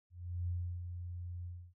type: tone with ADSR envelope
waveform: sine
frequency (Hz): 88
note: F2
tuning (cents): +14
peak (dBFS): -33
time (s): 0.1-1.74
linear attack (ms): 380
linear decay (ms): 330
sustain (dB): -7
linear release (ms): 290
effects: none